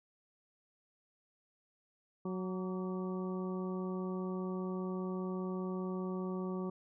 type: harmonic tone with a mistuned harmonic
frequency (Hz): 185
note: F#3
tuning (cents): 0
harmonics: 1 / 2 / 3 / 4 / 5 / 6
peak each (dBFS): -37 / -40 / -49 / -54 / -52 / -49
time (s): 2.25-6.7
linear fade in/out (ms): 5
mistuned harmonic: 6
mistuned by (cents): +53
effects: none